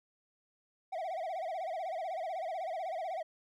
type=tone with vibrato; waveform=triangle; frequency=698.5 Hz; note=F5; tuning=in tune; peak=-33 dBFS; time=0.92-3.23 s; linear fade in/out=10 ms; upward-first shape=sine; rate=16 Hz; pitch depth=180 cents each way; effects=none